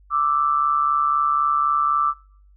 sine tone pair together, 1174.7 / 1318.6 Hz, D6 / E6, 0 / 0 cents, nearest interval major second, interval 200 cents, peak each -18 / -22 dBFS, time 0.1-2.14 s, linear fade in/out 50 ms, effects noise-tail reverb RT60 0.6 s tail -26 dB re dry + added 49 Hz sine -49 dBFS peak until 2.56 s

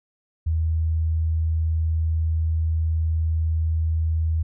sine tone, 80.4 Hz, E2, 43 cents flat, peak -19 dBFS, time 0.46-4.43 s, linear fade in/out 10 ms, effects none

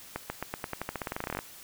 accelerating click train, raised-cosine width 0.5 ms, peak -17 dBFS, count 21, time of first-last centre 0.16-1.39 s, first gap 140 ms, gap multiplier 0.9, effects white hiss -49 dBFS RMS until 1.63 s

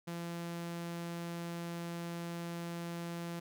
sawtooth tone, 170.5 Hz, F3, 41 cents flat, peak -35 dBFS, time 0.07-3.4 s, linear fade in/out 10 ms, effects none

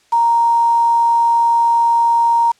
sine tone with quantisation, 932.3 Hz, A#5, in tune, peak -10 dBFS, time 0.12-2.52 s, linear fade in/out 10 ms, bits 5, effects white hiss -55 dBFS RMS until 2.59 s + low-pass 7000 Hz 12 dB/octave

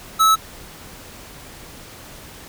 square tone, 1300 Hz, E6, 24 cents flat, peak -12 dBFS, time 0.19-0.36 s, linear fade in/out 20 ms, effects pink hiss -40 dBFS RMS until 2.48 s

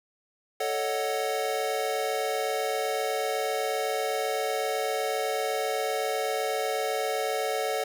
square chord, D# half-diminished seventh, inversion second, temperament equal, 440 / 554.4 / 622.3 / 740 Hz, A4 / C#5 / D#5 / F#5, 0 / 0 / 0 / 0 cents, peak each -32 / -33 / -36 / -32 dBFS, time 0.6-7.84 s, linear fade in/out 5 ms, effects none

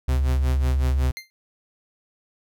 sawtooth tone with tremolo, 128.6 Hz, C3, 30 cents flat, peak -22 dBFS, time 0.08-1.12 s, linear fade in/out 10 ms, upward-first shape sine, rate 5.4 Hz, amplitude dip 80%
sine tone, 69 Hz, C#2, 7 cents flat, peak -18 dBFS, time 0.08-1.11 s, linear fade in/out 5 ms
25% pulse tone with exponential decay, 2093 Hz, C7, in tune, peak -25 dBFS, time 1.17-1.3 s, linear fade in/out 0 ms, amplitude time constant 28 ms
effects none

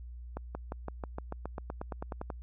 accelerating click train, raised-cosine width 1 ms, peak -23 dBFS, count 16, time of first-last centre 0.37-2.302 s, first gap 180 ms, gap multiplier 0.95, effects added 60 Hz sine -42 dBFS peak until 2.42 s

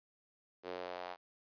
sawtooth tone with high-pass filter sweep, 89.9 Hz, F#2, 49 cents flat, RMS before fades -44 dBFS, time 0.63-1.17 s, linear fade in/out 50 ms, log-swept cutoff 420 to 780 Hz, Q 2.3, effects resampled to 11025 Hz

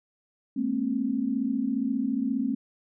sine tone cluster, 211.2 / 233.4 / 268.2 Hz, G#3 / A#3 / C4, +29 / +2 / +43 cents, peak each -32 / -29 / -27 dBFS, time 0.56-2.55 s, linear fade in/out 10 ms, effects none

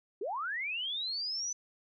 sine linear sweep, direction up, 349.2 to 6070 Hz, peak -33 dBFS, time 0.21-1.53 s, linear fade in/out 5 ms, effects none

